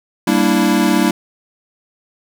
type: chord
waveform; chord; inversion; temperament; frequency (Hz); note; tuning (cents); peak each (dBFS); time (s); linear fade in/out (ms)
square; E half-diminished seventh; first; equal; 196 / 233.1 / 293.7 / 329.6; G3 / Bb3 / D4 / E4; 0 / 0 / 0 / 0; -18; 0.27-1.11; 5
effects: none